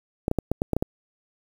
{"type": "clicks", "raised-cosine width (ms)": 2, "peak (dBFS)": -9, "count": 8, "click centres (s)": [0.281, 0.314, 0.387, 0.516, 0.619, 0.733, 0.766, 0.825], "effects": ["7-bit"]}